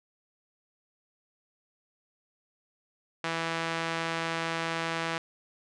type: tone with band-pass filter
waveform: sawtooth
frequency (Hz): 164.81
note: E3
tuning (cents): 0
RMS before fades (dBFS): -32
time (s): 3.24-5.18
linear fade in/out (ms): 2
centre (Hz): 1900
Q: 0.69
effects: resampled to 22050 Hz

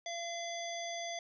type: harmonic tone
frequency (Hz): 682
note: F5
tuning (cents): -41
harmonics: 1 / 3 / 5 / 7 / 9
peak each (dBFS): -40 / -45 / -45 / -51 / -46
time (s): 0.06-1.19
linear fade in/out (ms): 2
effects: none

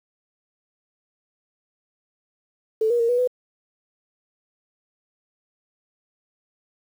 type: tone with pitch steps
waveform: sine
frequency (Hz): 439.5 / 477.3 / 463.8 / 488.4 / 499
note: A4 / A#4 / A#4 / B4 / B4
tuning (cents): -2 / +41 / -9 / -19 / +18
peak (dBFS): -17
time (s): 2.81-3.275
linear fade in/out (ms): 5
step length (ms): 93
effects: 8-bit

